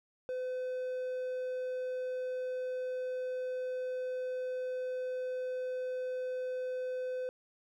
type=tone; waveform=triangle; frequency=508 Hz; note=B4; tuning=49 cents sharp; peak=-32 dBFS; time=0.29-7.29 s; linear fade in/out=0 ms; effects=none